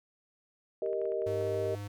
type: chord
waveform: sine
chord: Eb major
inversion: first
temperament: equal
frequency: 392 / 466.2 / 622.3 Hz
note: G4 / Bb4 / Eb5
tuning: 0 / 0 / 0 cents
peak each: -34 dBFS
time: 0.82-1.75 s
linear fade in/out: 2 ms
type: clicks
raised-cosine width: 0.5 ms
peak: -39 dBFS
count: 10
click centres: 0.862 / 0.931 / 1.016 / 1.055 / 1.12 / 1.22 / 1.412 / 1.47 / 1.544 / 1.655 s
type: tone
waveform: square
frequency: 101.8 Hz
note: G#2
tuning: 34 cents flat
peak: -38 dBFS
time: 1.26-1.88 s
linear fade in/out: 10 ms
effects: none